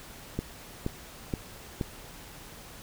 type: click train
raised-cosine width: 3 ms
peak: -16 dBFS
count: 4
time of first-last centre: 0.39-1.812 s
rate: 2.11 Hz
effects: pink hiss -47 dBFS RMS until 2.82 s